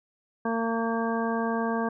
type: harmonic tone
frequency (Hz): 228.3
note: A#3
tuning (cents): -36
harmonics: 1 / 2 / 3 / 4 / 5 / 7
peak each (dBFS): -28 / -31 / -33 / -34 / -35 / -36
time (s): 0.45-1.89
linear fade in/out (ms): 5
effects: none